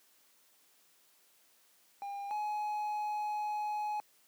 triangle tone pair in turn, 803 / 841.7 Hz, G5 / G#5, +41 / +23 cents, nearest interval minor second, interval 82 cents, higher second, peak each -36 / -31 dBFS, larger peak second, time 2.02-2.31 / 2.31-4 s, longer second, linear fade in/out 0 ms, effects white hiss -67 dBFS RMS until 4.27 s + high-pass 200 Hz 12 dB/octave

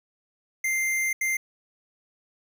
square tone bursts at uneven times, 2093 Hz, C7, in tune, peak -24 dBFS, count 2, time 0.64-1.13 / 1.21-1.37 s, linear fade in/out 5 ms, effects none

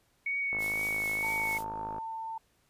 sine tone with vibrato, 2222 Hz, C#7, 4 cents sharp, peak -29 dBFS, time 0.26-1.58 s, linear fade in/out 5 ms, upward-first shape triangle, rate 2.1 Hz, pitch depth 22 cents each way
click train, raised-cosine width 1 ms, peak -27 dBFS, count 78, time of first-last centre 0.53-1.983 s, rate 53 Hz
blue noise with tremolo, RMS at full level -41 dBFS, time 0.58-1.65 s, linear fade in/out 50 ms, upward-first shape triangle, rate 4.5 Hz, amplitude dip 40%
sine tone, 896 Hz, A5, 31 cents sharp, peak -35 dBFS, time 1.23-2.38 s, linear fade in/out 5 ms
effects pink hiss -70 dBFS RMS until 2.69 s + resampled to 32000 Hz

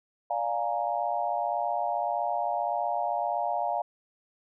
sine chord, Bb dominant seventh, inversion first, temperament equal with one note detuned, 587.3 / 702.9 / 830.6 / 932.3 Hz, D5 / F5 / Ab5 / Bb5, 0 / +11 / 0 / 0 cents, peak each -34 / -29 / -32 / -34 dBFS, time 0.3-3.82 s, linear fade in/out 5 ms, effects none

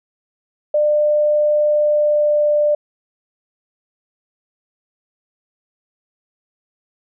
sine tone with pitch glide, 598 to 594.2 Hz, D5 to D5, +31 to +20 cents, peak -12 dBFS, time 0.74-2.75 s, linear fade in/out 5 ms, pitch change -11 cents, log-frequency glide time 1.66-2.52 s, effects none

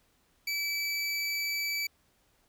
25% pulse tone, 2306 Hz, D7, 32 cents flat, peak -26 dBFS, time 0.47-1.87 s, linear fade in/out 5 ms, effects pink hiss -69 dBFS RMS until 2.48 s

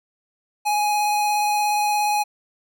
square tone with vibrato, 835 Hz, G#5, 9 cents sharp, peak -19 dBFS, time 0.65-2.24 s, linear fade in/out 20 ms, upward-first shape triangle, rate 17 Hz, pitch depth 14 cents each way, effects none

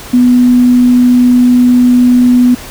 sine tone, 247 Hz, B3, in tune, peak -3 dBFS, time 0.13-2.55 s, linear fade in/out 10 ms, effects pink hiss -28 dBFS RMS until 2.7 s

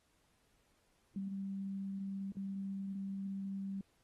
sine tone with dropouts, 195.2 Hz, G3, 7 cents flat, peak -38 dBFS, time 1.16-3.81 s, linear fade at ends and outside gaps 2 ms, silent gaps 2.321-2.368 s, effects pink hiss -75 dBFS RMS until 4.03 s + AAC 32 kbps

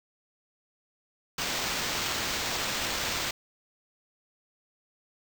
white noise with sample-and-hold, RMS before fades -31 dBFS, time 1.38-3.31 s, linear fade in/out 5 ms, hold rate 11025 Hz, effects none

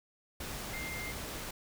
sine tone in noise, 2100 Hz, C7, 6 cents sharp, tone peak -40 dBFS, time 0.73-1.12 s, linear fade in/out 5 ms, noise pink, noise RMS -41 dBFS, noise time 0.4-1.51 s, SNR -2 dB, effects none

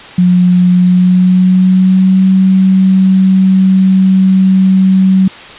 sine tone with pitch glide, 179.7 to 189.29 Hz, F3 to F#3, +50 to +40 cents, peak -4 dBFS, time 0.18-5.28 s, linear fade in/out 5 ms, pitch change +90 cents, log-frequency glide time 0.73-2.24 s, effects white hiss -30 dBFS RMS until 5.58 s + resampled to 8000 Hz

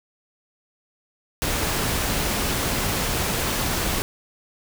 pink noise, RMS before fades -24 dBFS, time 1.42-4.02 s, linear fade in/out 0 ms, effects none

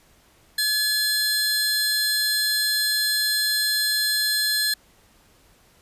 sawtooth tone pair together, 1703 / 4162 Hz, G#6 / C8, +43 / -10 cents, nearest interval octave + minor third, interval 1547 cents, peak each -21 / -19 dBFS, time 0.58-4.74 s, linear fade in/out 5 ms, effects pink hiss -57 dBFS RMS until 5.81 s + resampled to 32000 Hz

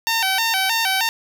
10% pulse tone with vibrato, 835 Hz, G#5, 9 cents sharp, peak -9 dBFS, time 0.07-1.09 s, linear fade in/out 0 ms, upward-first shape square, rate 3.2 Hz, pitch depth 150 cents each way, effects none

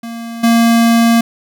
square tone with level steps, 231.4 Hz, A#3, 13 cents flat, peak -24 / -8 dBFS, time 0.03-1.21 s, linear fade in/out 5 ms, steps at 0.43 s, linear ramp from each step 10 ms, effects none

